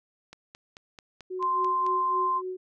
click train, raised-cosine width 0.2 ms, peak -27 dBFS, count 8, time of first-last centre 0.33-1.865 s, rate 4.56 Hz
sine tone with tremolo, 370 Hz, F#4, in tune, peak -30 dBFS, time 1.3-2.57 s, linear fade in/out 10 ms, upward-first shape sine, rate 3.6 Hz, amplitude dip 80%
sine tone, 1043 Hz, C6, 6 cents flat, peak -23 dBFS, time 1.39-2.42 s, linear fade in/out 50 ms
effects none

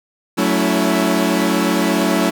sawtooth chord, F# minor seventh, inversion none, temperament equal with one note detuned, 185 / 220 / 281.9 / 329.6 Hz, F#3 / A3 / C#4 / E4, 0 / 0 / +29 / 0 cents, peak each -16 dBFS, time 0.37-2.31 s, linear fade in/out 20 ms, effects none

